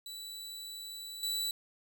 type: tone with level steps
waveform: sawtooth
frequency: 3951 Hz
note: B7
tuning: in tune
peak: -39 / -29 dBFS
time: 0.06-1.51 s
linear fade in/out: 2 ms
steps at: 1.23 s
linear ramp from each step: 2 ms
effects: none